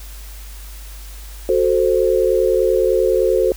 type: chord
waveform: sine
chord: F# diminished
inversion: none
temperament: equal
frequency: 370 / 440 / 523.3 Hz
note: F#4 / A4 / C5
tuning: 0 / 0 / 0 cents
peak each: -17 dBFS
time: 1.49-3.52 s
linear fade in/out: 2 ms
effects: added 50 Hz sine -32 dBFS peak until 3.56 s + white hiss -41 dBFS RMS until 3.56 s